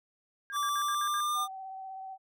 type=tone bursts; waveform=sine; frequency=1618 Hz; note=G#6; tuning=46 cents flat; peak=-38 dBFS; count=6; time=0.5-1.203 s; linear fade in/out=0 ms; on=63 ms; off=65 ms
type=tone with pitch glide; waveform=square; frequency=1164 to 1203.7 Hz; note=D6 to D6; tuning=-16 to +42 cents; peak=-29 dBFS; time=0.52-1.48 s; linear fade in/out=50 ms; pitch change=+58 cents; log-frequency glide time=0.7-1.37 s
type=tone with vibrato; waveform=sine; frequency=765 Hz; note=G5; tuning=42 cents flat; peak=-39 dBFS; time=1.34-2.18 s; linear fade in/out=50 ms; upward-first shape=sine; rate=16 Hz; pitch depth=17 cents each way
effects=none